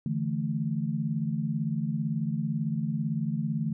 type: chord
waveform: sine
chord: D suspended second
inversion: none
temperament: equal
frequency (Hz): 146.83 / 164.81 / 220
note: D3 / E3 / A3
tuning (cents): 0 / 0 / 0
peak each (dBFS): -31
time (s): 0.06-3.73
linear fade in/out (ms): 2
effects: none